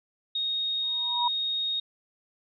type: tone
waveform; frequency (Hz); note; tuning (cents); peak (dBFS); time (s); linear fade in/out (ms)
sine; 3729; A#7; 0; -26; 0.35-1.8; 5
type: tone with exponential growth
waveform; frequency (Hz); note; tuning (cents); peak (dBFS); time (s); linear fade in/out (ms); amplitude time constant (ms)
sine; 962; B5; -46; -21; 0.82-1.28; 5; 99
effects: none